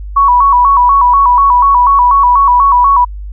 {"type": "tone with vibrato", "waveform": "sine", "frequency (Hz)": 1045, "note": "C6", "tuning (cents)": -2, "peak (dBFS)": -4, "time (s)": [0.16, 3.05], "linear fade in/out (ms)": 10, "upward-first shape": "square", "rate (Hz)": 4.1, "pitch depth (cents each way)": 110, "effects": ["added 50 Hz sine -21 dBFS peak until 3.32 s"]}